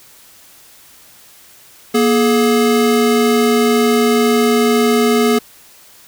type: tone pair together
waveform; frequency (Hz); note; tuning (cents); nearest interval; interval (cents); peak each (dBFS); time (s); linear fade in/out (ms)
square; 238 / 424; A#3 / G#4; +36 / +36; minor seventh; 1000; -14; 1.94-5.39; 10
effects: white hiss -44 dBFS RMS until 6.07 s